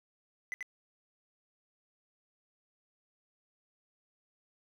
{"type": "tone with echo", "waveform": "triangle", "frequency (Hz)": 2010, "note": "B6", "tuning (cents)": 30, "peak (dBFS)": -33, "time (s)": [0.52, 0.54], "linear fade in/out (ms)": 0, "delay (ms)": 87, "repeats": 1, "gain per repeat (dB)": -2, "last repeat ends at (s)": 0.627, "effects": []}